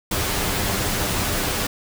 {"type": "noise with comb filter", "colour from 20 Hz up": "pink", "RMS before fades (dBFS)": -23, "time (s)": [0.11, 1.67], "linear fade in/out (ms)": 5, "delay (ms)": 10, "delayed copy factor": 0.5, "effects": []}